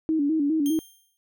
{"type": "tone with vibrato", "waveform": "sine", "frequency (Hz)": 301.2, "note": "D4", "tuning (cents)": 44, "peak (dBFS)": -20, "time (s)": [0.09, 0.79], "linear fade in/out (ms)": 0, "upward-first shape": "square", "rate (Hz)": 4.9, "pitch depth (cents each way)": 92}
{"type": "tone with exponential decay", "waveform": "10% pulse", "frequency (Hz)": 3189, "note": "G7", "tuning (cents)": 29, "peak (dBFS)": -24, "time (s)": [0.66, 1.17], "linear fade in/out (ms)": 0, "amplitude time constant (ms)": 110}
{"effects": []}